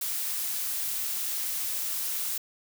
blue noise, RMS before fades -31 dBFS, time 0.01-2.38 s, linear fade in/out 5 ms, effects none

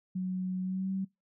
sine tone with pitch glide, 185 to 191.63 Hz, F#3 to G3, 0 to -39 cents, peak -30 dBFS, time 0.15-1.05 s, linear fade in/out 10 ms, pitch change +61 cents, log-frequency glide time 0.62-0.91 s, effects noise-tail reverb RT60 0.2 s tail -24 dB re dry

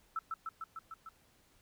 sine tone with echo, 1318.5 Hz, E6, in tune, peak -33 dBFS, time 0.16-0.19 s, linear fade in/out 2 ms, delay 150 ms, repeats 6, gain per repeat -2 dB, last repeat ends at 1.09 s, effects pink hiss -68 dBFS RMS until 1.61 s

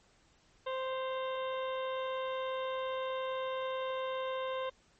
harmonic tone with a mistuned harmonic, 522 Hz, C5, 4 cents flat, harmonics 1 / 2 / 3 / 4 / 5 / 6 / 7, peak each -35 / -39 / -48 / -50 / -52 / -52 / -50 dBFS, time 0.66-4.7 s, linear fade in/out 10 ms, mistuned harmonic 5, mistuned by +82 cents, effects pink hiss -67 dBFS RMS until 4.99 s + MP3 32 kbps

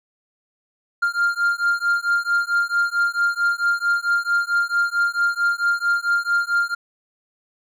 triangle beating tone pair, 1396.9 / 1401.4 Hz, F6 / F6, 0 / +6 cents, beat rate 4.5 Hz, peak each -19 dBFS, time 1.02-6.75 s, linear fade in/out 10 ms, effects none

